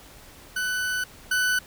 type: tone pair in turn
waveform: 40% pulse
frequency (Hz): 1496 / 1496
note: F#6 / F#6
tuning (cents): +19 / +19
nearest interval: unison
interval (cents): 0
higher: neither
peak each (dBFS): -24 / -20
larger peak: second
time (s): 0.56-1.04 / 1.31-1.59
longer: first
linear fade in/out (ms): 5
effects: pink hiss -48 dBFS RMS until 1.66 s